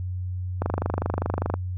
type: click train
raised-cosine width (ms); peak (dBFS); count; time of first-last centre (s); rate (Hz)
1; -11; 24; 0.62-1.54; 25
effects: added 91 Hz sine -27 dBFS peak until 1.77 s